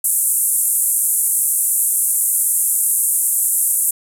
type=band-pass noise; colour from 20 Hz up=pink; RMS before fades=-17 dBFS; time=0.04-3.91 s; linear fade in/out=5 ms; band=8300 to 13000 Hz; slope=48 dB/octave; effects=none

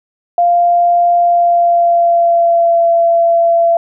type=tone with pitch glide; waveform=sine; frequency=696 to 676.6 Hz; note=F5 to E5; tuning=-6 to +45 cents; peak=-7 dBFS; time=0.38-3.77 s; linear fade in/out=2 ms; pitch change=-49 cents; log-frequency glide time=1.16-2.87 s; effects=none

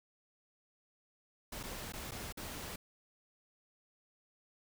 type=noise with dropouts; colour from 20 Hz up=pink; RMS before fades=-44 dBFS; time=1.52-2.76 s; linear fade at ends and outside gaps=5 ms; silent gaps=1.631-1.635 / 1.923-1.935 / 2.111-2.117 / 2.325-2.372 s; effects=none

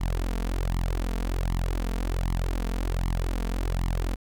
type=tone with flanger; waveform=sawtooth; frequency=43.65 Hz; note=F1; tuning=in tune; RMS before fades=-27 dBFS; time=0-4.16 s; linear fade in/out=20 ms; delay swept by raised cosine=0.95 to 4.45 ms; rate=1.3 Hz; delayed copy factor=+0.95; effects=none

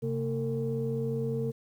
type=tone cluster; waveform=sine; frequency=133 / 227.7 / 454.7 Hz; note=C3 / A#3 / A#4; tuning=+29 / -40 / -43 cents; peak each=-31 / -34 / -31 dBFS; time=0.02-1.52 s; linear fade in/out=20 ms; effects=tanh soft clip ceiling -21 dBFS + 10-bit

